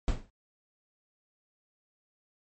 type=noise with exponential decay; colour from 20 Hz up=brown; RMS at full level=-23 dBFS; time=0.08-0.3 s; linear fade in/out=1 ms; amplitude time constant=46 ms; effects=MP3 32 kbps